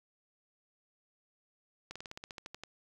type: slowing click train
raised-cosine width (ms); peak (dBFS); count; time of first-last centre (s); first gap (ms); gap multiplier
0.2; -26; 12; 1.91-2.636; 46; 1.07
effects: 9-bit